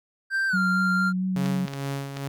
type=tone with pitch glide; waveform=triangle; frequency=1570 to 1390.7 Hz; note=G6 to F6; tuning=+2 to -8 cents; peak=-20 dBFS; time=0.3-1.13 s; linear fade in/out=50 ms; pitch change=-210 cents; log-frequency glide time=0.48-0.58 s
type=tone with vibrato; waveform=sine; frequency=185.8 Hz; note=F#3; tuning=7 cents sharp; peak=-23 dBFS; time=0.53-1.66 s; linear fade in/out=10 ms; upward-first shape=sine; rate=4.4 Hz; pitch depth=17 cents each way
type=tone with tremolo; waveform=sawtooth; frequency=138.59 Hz; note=C#3; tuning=in tune; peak=-23 dBFS; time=1.36-2.28 s; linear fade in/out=2 ms; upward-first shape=sine; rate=2.3 Hz; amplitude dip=55%
type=clicks; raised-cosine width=0.2 ms; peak=-17 dBFS; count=4; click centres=1.46 / 1.681 / 1.736 / 2.17 s
effects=none